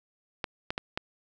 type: clicks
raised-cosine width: 0.3 ms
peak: -14 dBFS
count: 4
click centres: 0.442 / 0.705 / 0.779 / 0.975 s
effects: none